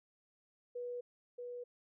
sine tone with echo, 487.8 Hz, B4, 21 cents flat, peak -39 dBFS, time 0.75-1.01 s, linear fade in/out 10 ms, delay 630 ms, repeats 1, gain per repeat -3 dB, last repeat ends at 1.64 s, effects none

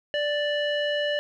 square tone with low-pass filter, 587.3 Hz, D5, in tune, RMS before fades -26 dBFS, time 0.14-1.19 s, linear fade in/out 0 ms, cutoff 2600 Hz, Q 5.1, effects none

